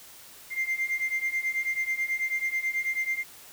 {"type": "beating tone pair", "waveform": "sine", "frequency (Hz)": [2093, 2102.2], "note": ["C7", "C7"], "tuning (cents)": [0, 8], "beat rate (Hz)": 9.2, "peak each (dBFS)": [-29, -27], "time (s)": [0.5, 3.24], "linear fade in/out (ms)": 50, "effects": ["tanh soft clip ceiling -22 dBFS", "white hiss -49 dBFS RMS until 3.52 s"]}